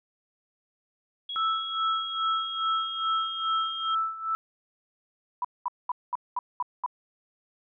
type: tone with pitch glide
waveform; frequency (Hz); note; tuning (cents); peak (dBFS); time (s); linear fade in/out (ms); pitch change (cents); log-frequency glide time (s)
sine; 3322 to 3222; G#7 to G7; 0 to +47; -32; 1.29-3.95; 5; -53; 1.55-3.74
type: tone with tremolo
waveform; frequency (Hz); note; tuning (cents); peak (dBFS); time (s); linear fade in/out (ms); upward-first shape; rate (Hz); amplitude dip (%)
sine; 1318.5; E6; 0; -23; 1.36-4.35; 0; sine; 2.4; 80
type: tone bursts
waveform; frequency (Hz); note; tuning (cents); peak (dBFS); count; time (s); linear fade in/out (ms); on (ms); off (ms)
sine; 987.8; B5; 0; -25; 7; 5.42-6.862; 2; 26; 210
effects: none